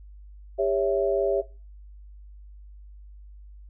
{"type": "chord", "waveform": "sine", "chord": "C# diminished", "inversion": "second", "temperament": "equal with one note detuned", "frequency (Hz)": [400.9, 554.4, 659.3], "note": ["G4", "C#5", "E5"], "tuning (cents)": [39, 0, 0], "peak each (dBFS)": -25, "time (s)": [0.58, 1.42], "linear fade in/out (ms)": 20, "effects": ["noise-tail reverb RT60 0.3 s tail -18 dB re dry", "added 50 Hz sine -43 dBFS peak until 3.69 s"]}